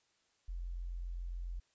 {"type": "tone", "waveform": "sine", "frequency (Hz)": 43.65, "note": "F1", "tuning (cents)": 0, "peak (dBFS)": -38, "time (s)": [0.48, 1.6], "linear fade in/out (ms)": 10, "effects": ["white hiss -75 dBFS RMS until 1.74 s", "resampled to 16000 Hz"]}